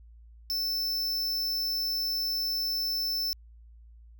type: tone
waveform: square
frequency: 5300 Hz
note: E8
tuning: 9 cents sharp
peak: -28 dBFS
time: 0.5-3.33 s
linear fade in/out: 0 ms
effects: added 57 Hz sine -49 dBFS peak until 4.19 s